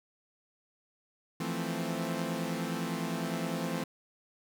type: chord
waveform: sawtooth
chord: F major seventh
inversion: third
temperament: equal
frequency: 164.81 / 174.61 / 220 / 261.6 Hz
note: E3 / F3 / A3 / C4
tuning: 0 / 0 / 0 / 0 cents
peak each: -33 / -34 / -34 / -34 dBFS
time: 1.4-3.84 s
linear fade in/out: 5 ms
effects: none